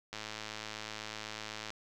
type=click train; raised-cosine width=0.2 ms; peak=-23 dBFS; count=171; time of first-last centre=0.13-1.704 s; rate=108 Hz; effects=none